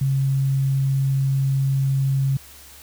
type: tone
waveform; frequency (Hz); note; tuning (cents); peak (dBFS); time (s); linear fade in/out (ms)
sine; 135.6; C#3; -38; -17; 0.01-2.37; 5
effects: added 71 Hz sine -50 dBFS peak until 2.82 s + white hiss -45 dBFS RMS until 2.82 s